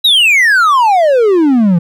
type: exponential sweep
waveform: triangle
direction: down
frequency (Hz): 3951 to 163.3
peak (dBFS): -4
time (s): 0.04-1.79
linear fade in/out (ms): 10
effects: none